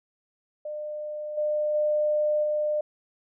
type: tone with level steps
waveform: sine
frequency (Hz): 602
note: D5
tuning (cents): +43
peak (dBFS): -31 / -23 / -21 / -23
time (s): 0.65-2.81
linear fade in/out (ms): 5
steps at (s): 1.37 / 1.74 / 2.43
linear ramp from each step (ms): 10
effects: none